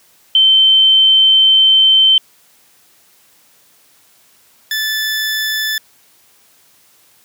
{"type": "tone pair in turn", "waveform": ["sine", "20% pulse"], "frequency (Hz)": [3096, 1747.1], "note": ["G7", "A6"], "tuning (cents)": [-22, -13], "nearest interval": "minor seventh", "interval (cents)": 991, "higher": "first", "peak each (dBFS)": [-6, -11], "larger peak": "first", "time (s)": [[0.35, 2.18], [4.71, 5.78]], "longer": "first", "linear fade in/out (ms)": 2, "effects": ["white hiss -51 dBFS RMS until 7.24 s", "high-pass 80 Hz 12 dB/octave"]}